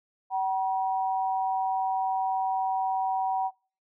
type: tone pair together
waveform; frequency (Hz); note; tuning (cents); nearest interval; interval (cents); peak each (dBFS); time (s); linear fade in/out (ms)
sine; 762 / 958.2; G5 / A#5; -49 / +47; major third; 396; -26 / -30; 0.3-3.51; 50
effects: noise-tail reverb RT60 0.4 s tail -25 dB re dry